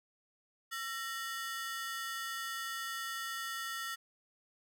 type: ring-modulated tone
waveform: sawtooth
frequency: 1602 Hz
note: G6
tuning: 37 cents sharp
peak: -31 dBFS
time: 0.71-3.96 s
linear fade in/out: 20 ms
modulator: 257 Hz
effects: none